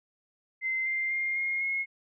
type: tone with pitch steps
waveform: sine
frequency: 2071 / 2094 / 2117 / 2140 / 2164 Hz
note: C7 / C7 / C7 / C7 / C#7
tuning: -18 / +1 / +20 / +38 / -42 cents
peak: -27 dBFS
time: 0.61-1.86 s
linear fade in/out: 50 ms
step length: 250 ms
effects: none